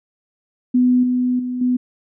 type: tone with level steps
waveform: sine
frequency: 249.6 Hz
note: B3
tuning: 19 cents sharp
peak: -11 / -15 / -21 / -14 dBFS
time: 0.74-1.77 s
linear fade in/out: 10 ms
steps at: 1.03 / 1.39 / 1.61 s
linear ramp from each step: 5 ms
effects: none